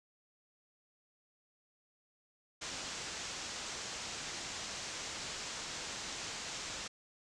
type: low-pass noise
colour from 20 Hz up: white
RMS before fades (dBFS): -43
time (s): 2.61-6.88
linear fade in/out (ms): 10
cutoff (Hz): 7500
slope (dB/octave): 48
effects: none